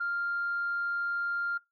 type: tone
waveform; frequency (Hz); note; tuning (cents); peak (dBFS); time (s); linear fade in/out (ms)
sine; 1396.9; F6; 0; -28; 0-1.58; 10
effects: noise-tail reverb RT60 0.2 s tail -22 dB re dry + tanh soft clip ceiling -24 dBFS